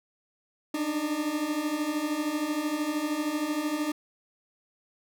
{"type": "beating tone pair", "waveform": "40% pulse", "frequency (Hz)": [292, 305], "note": ["D4", "D#4"], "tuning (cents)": [-10, -34], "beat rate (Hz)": 13, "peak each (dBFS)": [-32, -28], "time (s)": [0.74, 3.92], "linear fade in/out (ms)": 5, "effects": []}